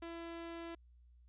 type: tone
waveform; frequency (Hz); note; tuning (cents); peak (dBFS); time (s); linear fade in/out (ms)
sawtooth; 335.4; E4; +30; -40; 0.02-0.75; 5
effects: added 60 Hz sine -60 dBFS peak until 1.28 s + resampled to 8000 Hz